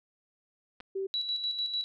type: clicks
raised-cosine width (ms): 0.3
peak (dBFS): -30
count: 2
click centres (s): 0.803 / 0.807
type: tone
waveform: sine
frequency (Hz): 386.9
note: G4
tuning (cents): -23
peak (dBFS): -30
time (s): 0.95-1.07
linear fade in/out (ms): 10
type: tone with tremolo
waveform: sine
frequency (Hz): 3923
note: B7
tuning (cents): -12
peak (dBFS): -28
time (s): 1.14-1.84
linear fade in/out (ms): 0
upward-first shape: square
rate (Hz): 6.7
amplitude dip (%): 50
effects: none

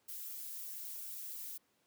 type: noise with flanger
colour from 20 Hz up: violet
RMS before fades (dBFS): -45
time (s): 0.08-1.58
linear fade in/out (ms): 10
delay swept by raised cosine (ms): 1.1 to 6.2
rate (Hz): 3.9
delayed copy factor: -0.85
effects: pink hiss -75 dBFS RMS until 1.86 s + high-pass 150 Hz 12 dB/octave

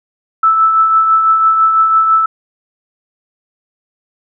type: tone with tremolo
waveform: sine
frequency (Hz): 1315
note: E6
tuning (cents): -5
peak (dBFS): -5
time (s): 0.43-2.26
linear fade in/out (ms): 5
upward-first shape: triangle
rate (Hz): 6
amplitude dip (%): 45
effects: none

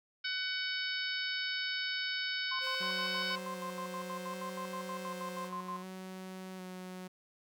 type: harmonic tone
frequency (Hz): 750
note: F#5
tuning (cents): +23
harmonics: 2 / 3 / 4 / 5 / 6 / 7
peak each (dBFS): -38 / -40 / -41 / -42 / -43 / -43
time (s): 0.24-3.36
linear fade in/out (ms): 10
type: tone with tremolo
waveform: sine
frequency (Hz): 1046.5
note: C6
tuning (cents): 0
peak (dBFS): -37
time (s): 2.51-5.83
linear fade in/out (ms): 10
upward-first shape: square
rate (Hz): 6.3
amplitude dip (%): 70
type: tone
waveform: sawtooth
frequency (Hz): 523.3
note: C5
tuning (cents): 0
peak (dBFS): -39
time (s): 2.6-5.51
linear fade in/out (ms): 50
type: tone with vibrato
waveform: sawtooth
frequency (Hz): 185.6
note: F#3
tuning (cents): +6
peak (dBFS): -39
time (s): 2.8-7.08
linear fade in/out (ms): 10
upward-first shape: square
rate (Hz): 0.66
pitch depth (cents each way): 14
effects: none

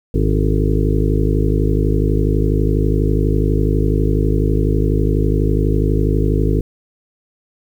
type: harmonic tone with a mistuned harmonic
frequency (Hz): 52.1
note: G#1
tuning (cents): +6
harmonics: 1 / 2 / 3 / 5 / 6 / 7 / 8 / 9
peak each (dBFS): -16 / -19 / -21 / -23 / -24 / -24 / -25 / -26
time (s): 0.14-6.61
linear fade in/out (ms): 5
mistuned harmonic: 9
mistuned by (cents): -44
effects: 8-bit

